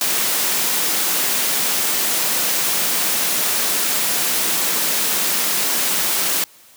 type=high-pass noise; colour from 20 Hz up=white; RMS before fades=-19 dBFS; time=0.01-6.44 s; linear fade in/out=2 ms; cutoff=150 Hz; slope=48 dB/octave; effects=white hiss -48 dBFS RMS until 6.76 s + high-pass 60 Hz 12 dB/octave